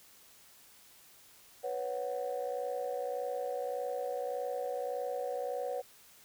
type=chord; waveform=sine; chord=B suspended second; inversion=none; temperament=just; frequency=493.9 / 555.6 / 740.8 Hz; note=B4 / C#5 / F#5; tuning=0 / +4 / +2 cents; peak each=-36 / -37 / -39 dBFS; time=1.63-5.82 s; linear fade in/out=20 ms; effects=tanh soft clip ceiling -26 dBFS + white hiss -59 dBFS RMS until 6.24 s